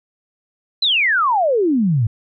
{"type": "exponential sweep", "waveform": "sine", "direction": "down", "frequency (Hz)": [4142, 103.3], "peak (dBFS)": -13, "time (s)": [0.82, 2.07], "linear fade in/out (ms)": 5, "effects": []}